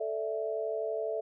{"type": "chord", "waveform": "sine", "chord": "A suspended fourth", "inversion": "none", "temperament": "equal", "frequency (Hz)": [440, 587.3, 659.3], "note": ["A4", "D5", "E5"], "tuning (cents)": [0, 0, 0], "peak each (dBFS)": [-34, -38, -34], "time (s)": [0, 1.21], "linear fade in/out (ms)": 10, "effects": []}